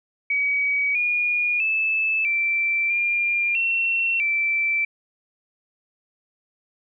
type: tone with pitch steps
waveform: sine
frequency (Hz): 2268 / 2436 / 2621 / 2342 / 2398 / 2714 / 2333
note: C#7 / D#7 / E7 / D7 / D7 / E7 / D7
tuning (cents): +39 / -37 / -11 / -5 / +36 / +50 / -12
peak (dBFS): -19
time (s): 0.3-4.85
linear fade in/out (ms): 5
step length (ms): 650
effects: none